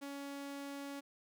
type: tone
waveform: sawtooth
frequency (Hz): 280.5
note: C#4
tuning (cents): +21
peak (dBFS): -39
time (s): 0.01-1.01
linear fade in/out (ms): 20
effects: none